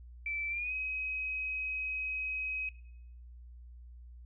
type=tone with pitch glide; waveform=sine; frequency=2325 to 2535 Hz; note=D7 to D#7; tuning=-18 to +32 cents; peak=-33 dBFS; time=0.26-2.69 s; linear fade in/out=2 ms; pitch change=+150 cents; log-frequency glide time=0.49-0.73 s; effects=noise-tail reverb RT60 0.8 s tail -20 dB re dry + added 60 Hz sine -48 dBFS peak until 4.25 s